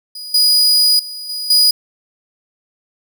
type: tone with level steps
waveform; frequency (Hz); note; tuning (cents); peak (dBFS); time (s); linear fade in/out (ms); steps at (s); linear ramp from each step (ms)
40% pulse; 4926; D#8; -18; -26 / -8 / -25 / -20 / -7; 0.15-1.71; 5; 0.34 / 0.99 / 1.29 / 1.5; 5
effects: none